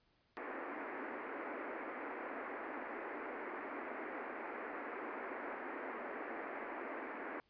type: band-pass noise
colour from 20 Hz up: pink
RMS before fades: -45 dBFS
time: 0.37-7.4 s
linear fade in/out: 0 ms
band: 260 to 2200 Hz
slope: 48 dB/octave
effects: pink hiss -75 dBFS RMS until 7.49 s + resampled to 11025 Hz